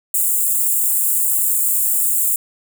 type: high-pass noise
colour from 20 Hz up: white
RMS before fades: -17 dBFS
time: 0.14-2.36 s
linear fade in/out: 2 ms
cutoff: 7200 Hz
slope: 96 dB/octave
effects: none